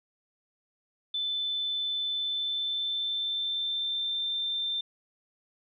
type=tone with pitch glide; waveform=sine; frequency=3520 to 3575 Hz; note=A7 to A7; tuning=0 to +27 cents; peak=-28 dBFS; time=1.14-4.81 s; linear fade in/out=5 ms; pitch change=+27 cents; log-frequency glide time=2.13-4.26 s; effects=none